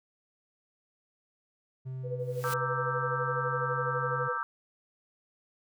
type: tone with pitch glide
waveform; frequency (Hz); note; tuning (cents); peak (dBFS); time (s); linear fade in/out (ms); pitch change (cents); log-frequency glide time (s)
triangle; 130 to 133.81; C3 to C3; -11 to +39; -33; 1.85-4.29; 20; +50; 2.33-3.36
type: tone with tremolo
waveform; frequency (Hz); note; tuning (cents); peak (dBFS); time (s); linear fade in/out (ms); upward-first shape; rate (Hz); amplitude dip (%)
sine; 493.9; B4; 0; -30; 2.03-4.38; 50; sine; 12; 80
type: noise with exponential growth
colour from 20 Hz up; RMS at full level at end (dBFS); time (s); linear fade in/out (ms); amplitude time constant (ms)
white; -36; 2.19-2.54; 5; 76
type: chord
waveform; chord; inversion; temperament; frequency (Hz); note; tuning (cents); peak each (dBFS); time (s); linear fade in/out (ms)
sine; E half-diminished seventh; second; equal; 932.3 / 1174.7 / 1318.5 / 1568; Bb5 / D6 / E6 / G6; 0 / 0 / 0 / 0; -39 / -35 / -34 / -36; 2.44-4.43; 0
effects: none